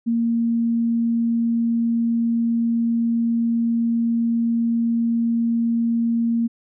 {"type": "tone", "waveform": "sine", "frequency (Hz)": 231.9, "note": "A#3", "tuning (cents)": -9, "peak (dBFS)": -17, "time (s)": [0.06, 6.48], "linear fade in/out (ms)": 20, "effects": []}